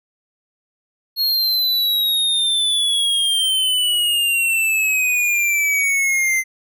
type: exponential sweep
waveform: square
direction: down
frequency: 4310 to 2064 Hz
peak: -16 dBFS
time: 1.16-6.44 s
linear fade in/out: 50 ms
effects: none